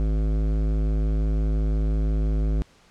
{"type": "tone with hard clipping", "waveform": "sine", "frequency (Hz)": 52.9, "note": "G#1", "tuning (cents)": 33, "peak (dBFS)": -22, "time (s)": [0, 2.62], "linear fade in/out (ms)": 0, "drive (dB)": 15, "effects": ["pink hiss -56 dBFS RMS until 2.9 s", "low-pass 7000 Hz 12 dB/octave"]}